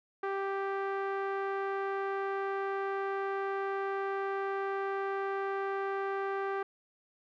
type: tone with low-pass filter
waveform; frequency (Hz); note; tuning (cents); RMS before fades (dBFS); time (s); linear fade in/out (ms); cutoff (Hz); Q
sawtooth; 392; G4; 0; -34; 0.23-6.63; 5; 1500; 1.7
effects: none